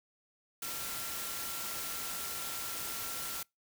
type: tone in noise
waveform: sine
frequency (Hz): 1367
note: F6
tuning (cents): -37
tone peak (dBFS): -48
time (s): 0.62-3.43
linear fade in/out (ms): 5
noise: white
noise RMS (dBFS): -39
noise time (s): 0.62-3.43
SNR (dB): -12
effects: noise-tail reverb RT60 0.2 s tail -26 dB re dry